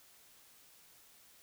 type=silence; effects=white hiss -62 dBFS RMS until 1.42 s